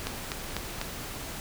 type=click train; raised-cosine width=0.2 ms; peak=-13 dBFS; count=4; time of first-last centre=0.07-0.814 s; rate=4.03 Hz; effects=pink hiss -38 dBFS RMS until 1.4 s